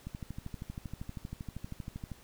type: click train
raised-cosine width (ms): 5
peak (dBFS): -27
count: 27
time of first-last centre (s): 0.07-2.117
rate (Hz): 12.7
effects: pink hiss -58 dBFS RMS until 2.23 s